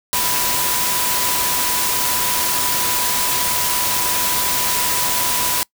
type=tone in noise; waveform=sine; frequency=987.8 Hz; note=B5; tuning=in tune; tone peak=-26 dBFS; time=0.13-5.63 s; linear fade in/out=0 ms; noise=white; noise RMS=-19 dBFS; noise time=0.13-5.63 s; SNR=-10 dB; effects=noise-tail reverb RT60 0.1 s tail -24 dB re dry